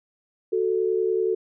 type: tone pair together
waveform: sine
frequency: 370.6 / 441.1 Hz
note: F#4 / A4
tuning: +3 / +4 cents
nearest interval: minor third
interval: 301 cents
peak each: -23 dBFS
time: 0.52-1.35 s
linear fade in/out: 10 ms
effects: none